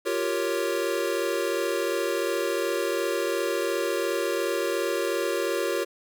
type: chord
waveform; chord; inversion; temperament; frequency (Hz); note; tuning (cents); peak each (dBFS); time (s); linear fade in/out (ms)
square; G half-diminished seventh; third; equal; 349.2 / 392 / 466.2 / 554.4; F4 / G4 / Bb4 / Db5; 0 / 0 / 0 / 0; -31; 0.05-5.85; 20
effects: none